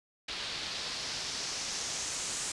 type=noise with low-pass filter sweep; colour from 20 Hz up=white; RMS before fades=-37 dBFS; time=0.28-2.52 s; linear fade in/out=5 ms; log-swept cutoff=3900 to 7600 Hz; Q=2.2; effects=resampled to 24000 Hz